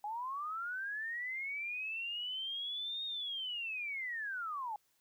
sine linear two-way sweep, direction up then down, 815 to 3729 to 815 Hz, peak -37 dBFS, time 0.04-4.76 s, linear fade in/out 2 ms, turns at 3.05 s, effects white hiss -75 dBFS RMS until 5 s

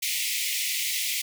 pink high-pass noise, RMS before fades -28 dBFS, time 0.02-1.22 s, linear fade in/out 10 ms, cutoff 2000 Hz, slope 96 dB/octave, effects none

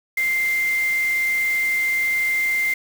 sine tone in noise, 2093 Hz, C7, in tune, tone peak -18 dBFS, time 0.17-2.74 s, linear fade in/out 5 ms, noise white, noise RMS -35 dBFS, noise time 0.17-2.74 s, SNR +14 dB, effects none

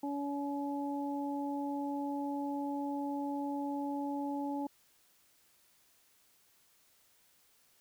harmonic tone, 283.6 Hz, C#4, 40 cents sharp, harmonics 1 / 2 / 3, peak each -35 / -44 / -40 dBFS, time 0.03-4.67 s, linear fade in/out 5 ms, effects white hiss -68 dBFS RMS until 7.8 s

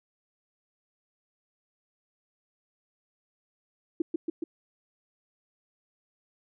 sine tone with echo, 329.6 Hz, E4, in tune, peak -22 dBFS, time 4-4.02 s, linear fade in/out 5 ms, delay 140 ms, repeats 3, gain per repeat -2 dB, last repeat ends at 4.44 s, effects none

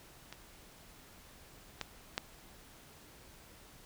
clicks, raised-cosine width 0.2 ms, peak -27 / -19 / -15 dBFS, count 3, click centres 0.326 / 1.813 / 2.179 s, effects pink hiss -57 dBFS RMS until 3.85 s

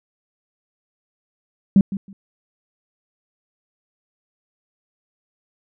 sine tone with echo, 196 Hz, G3, in tune, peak -7 dBFS, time 1.76-1.81 s, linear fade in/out 2 ms, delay 160 ms, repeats 2, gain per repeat -15 dB, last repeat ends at 2.13 s, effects tanh soft clip ceiling -3 dBFS

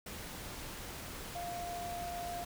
sine tone in noise, 698.5 Hz, F5, in tune, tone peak -39 dBFS, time 1.35-2.44 s, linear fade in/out 5 ms, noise pink, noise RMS -45 dBFS, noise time 0.06-2.45 s, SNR +3 dB, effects none

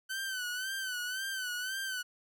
sawtooth tone with vibrato, 1518 Hz, F#6, 44 cents sharp, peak -31 dBFS, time 0.09-2.03 s, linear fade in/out 20 ms, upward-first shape sine, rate 1.9 Hz, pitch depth 74 cents each way, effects none

